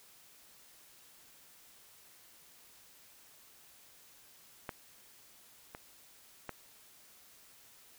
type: clicks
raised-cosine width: 0.5 ms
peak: -23 / -29 / -24 dBFS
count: 3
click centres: 4.692 / 5.749 / 6.493 s
effects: white hiss -60 dBFS RMS until 7.98 s